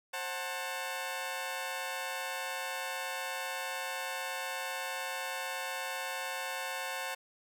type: chord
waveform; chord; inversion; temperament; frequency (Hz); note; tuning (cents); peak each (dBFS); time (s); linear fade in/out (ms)
15% pulse; F# diminished; second; just; 532.8 / 740 / 888; C5 / F#5 / A5; +31 / 0 / +16; -34; 0.13-7.15; 10
effects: none